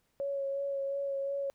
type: tone with vibrato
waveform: sine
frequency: 554 Hz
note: C#5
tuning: 1 cent flat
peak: -31 dBFS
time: 0.2-1.5 s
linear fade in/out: 0 ms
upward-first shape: sine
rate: 2.8 Hz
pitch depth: 18 cents each way
effects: pink hiss -75 dBFS RMS until 1.54 s